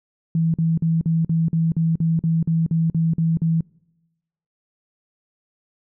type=tone bursts; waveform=sine; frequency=163.6 Hz; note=E3; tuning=13 cents flat; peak=-16 dBFS; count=14; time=0.35-3.608 s; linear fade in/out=2 ms; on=190 ms; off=46 ms; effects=noise-tail reverb RT60 1.0 s tail -25 dB re dry